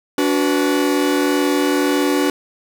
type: chord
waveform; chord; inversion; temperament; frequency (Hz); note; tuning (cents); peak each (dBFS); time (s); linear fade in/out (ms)
45% pulse; B minor; first; equal with one note detuned; 288.3 / 370 / 493.9; D4 / F#4 / B4; -32 / 0 / 0; -17 / -20 / -23; 0.18-2.3; 2
effects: none